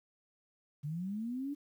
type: linear sweep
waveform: sine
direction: up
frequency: 140 to 293.7 Hz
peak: -35 dBFS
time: 0.83-1.55 s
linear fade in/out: 20 ms
effects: 11-bit